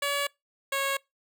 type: tone pair in turn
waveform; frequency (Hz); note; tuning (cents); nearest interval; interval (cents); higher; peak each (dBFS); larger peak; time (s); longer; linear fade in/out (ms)
10% pulse; 568 / 549; C#5 / C#5; +42 / -17; minor second; 59; first; -18; neither; 0.02-0.27 / 0.72-0.97; neither; 5
effects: noise-tail reverb RT60 0.2 s tail -24 dB re dry